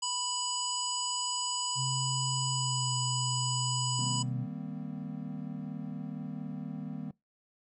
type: harmonic tone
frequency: 987.8 Hz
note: B5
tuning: in tune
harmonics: 1 / 3 / 5 / 7 / 8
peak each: -37 / -37 / -37 / -37 / -37 dBFS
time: 0.02-4.23 s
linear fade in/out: 10 ms
type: tone with pitch glide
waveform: sine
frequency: 132.1 to 127.01 Hz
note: C3 to B2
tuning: +17 to +49 cents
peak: -32 dBFS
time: 1.75-4.47 s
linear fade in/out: 50 ms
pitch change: -68 cents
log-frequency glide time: 2.5-2.95 s
type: chord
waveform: triangle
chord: C minor seventh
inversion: first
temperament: equal with one note detuned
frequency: 155.56 / 196 / 233.1 / 257.4 Hz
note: Eb3 / G3 / Bb3 / C4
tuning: 0 / 0 / 0 / -28 cents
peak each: -39 / -40 / -40 / -41 dBFS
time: 3.99-7.11 s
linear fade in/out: 2 ms
effects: noise-tail reverb RT60 0.2 s tail -23 dB re dry